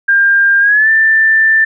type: tone with pitch glide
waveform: sine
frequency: 1600 to 1775.3 Hz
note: G6 to A6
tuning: +35 to +15 cents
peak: -6 dBFS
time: 0.08-1.65 s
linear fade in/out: 10 ms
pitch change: +180 cents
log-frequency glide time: 0.6-0.89 s
effects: none